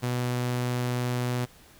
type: tone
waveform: sawtooth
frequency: 123.47 Hz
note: B2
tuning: in tune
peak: -22 dBFS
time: 0.02-1.46 s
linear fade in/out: 20 ms
effects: pink hiss -54 dBFS RMS until 1.79 s